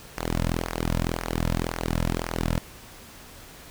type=tone with flanger; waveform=sawtooth; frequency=41.75 Hz; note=E1; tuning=23 cents sharp; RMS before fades=-27 dBFS; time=0.17-2.59 s; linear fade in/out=10 ms; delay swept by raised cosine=0.26 to 2.66 ms; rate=1.9 Hz; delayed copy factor=-0.8; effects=pink hiss -46 dBFS RMS until 3.7 s